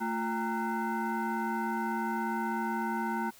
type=tone with frequency modulation; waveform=sine; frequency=349.2 Hz; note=F4; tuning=in tune; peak=-29 dBFS; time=0-3.31 s; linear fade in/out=20 ms; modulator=573 Hz; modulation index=1.8; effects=white hiss -56 dBFS RMS until 3.39 s